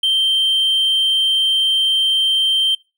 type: tone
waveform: triangle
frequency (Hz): 3136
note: G7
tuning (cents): 0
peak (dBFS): -11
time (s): 0.03-2.75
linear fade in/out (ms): 5
effects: noise-tail reverb RT60 0.3 s tail -26 dB re dry + tanh soft clip ceiling -7 dBFS